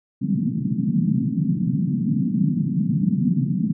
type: band-pass noise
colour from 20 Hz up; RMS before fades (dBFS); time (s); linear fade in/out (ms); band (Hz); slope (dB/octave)
pink; -21; 0.21-3.73; 20; 140 to 250; 48
effects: none